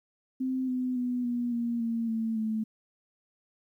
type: tone with pitch steps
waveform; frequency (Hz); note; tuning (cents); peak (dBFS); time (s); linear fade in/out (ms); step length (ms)
sine; 259.6 / 253.4 / 247.3 / 241.4 / 235.6 / 229.9 / 224.4 / 219.1; C4 / B3 / B3 / B3 / A#3 / A#3 / A3 / A3; -13 / +45 / +3 / -39 / +19 / -24 / +34 / -7; -27; 0.4-2.64; 10; 280
effects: 11-bit